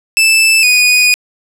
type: tone pair in turn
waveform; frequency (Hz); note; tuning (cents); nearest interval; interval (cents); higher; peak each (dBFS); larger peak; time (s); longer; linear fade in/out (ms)
sawtooth; 2637 / 2474; E7 / D#7; 0 / -10; minor second; 110; first; -3; neither; 0.17-0.63 / 0.63-1.14; second; 0
effects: low-pass 12000 Hz 12 dB/octave